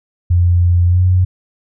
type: tone with pitch glide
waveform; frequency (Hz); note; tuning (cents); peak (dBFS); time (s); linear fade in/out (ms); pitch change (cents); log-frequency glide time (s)
sine; 87.7 to 91.42; F2 to F#2; +8 to -20; -8; 0.3-1.25; 10; +72; 0.87-1.03
effects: none